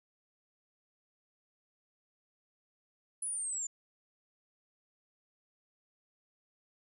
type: linear sweep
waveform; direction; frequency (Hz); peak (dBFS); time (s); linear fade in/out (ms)
sine; down; 10130 to 7040; -34; 3.22-3.67; 5
effects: none